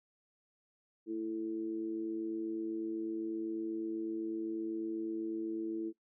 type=tone with amplitude modulation; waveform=sine; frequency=331.6 Hz; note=E4; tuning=10 cents sharp; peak=-31 dBFS; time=1.06-5.93 s; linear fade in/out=50 ms; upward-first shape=sine; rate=108 Hz; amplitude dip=70%; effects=noise-tail reverb RT60 0.1 s tail -19 dB re dry